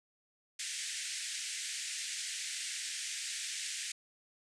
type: band-pass noise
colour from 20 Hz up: white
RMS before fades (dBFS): -40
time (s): 0.59-3.92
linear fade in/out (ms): 5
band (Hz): 1700 to 9000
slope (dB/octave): 48
effects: none